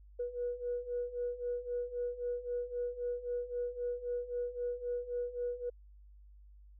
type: beating tone pair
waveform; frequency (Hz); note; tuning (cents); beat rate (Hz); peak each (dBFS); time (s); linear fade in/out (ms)
sine; 484.2 / 488; B4 / B4; -34 / -21; 3.8; -39 / -36; 0.19-5.7; 10
effects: tanh soft clip ceiling -27 dBFS + added 50 Hz sine -54 dBFS peak until 6.79 s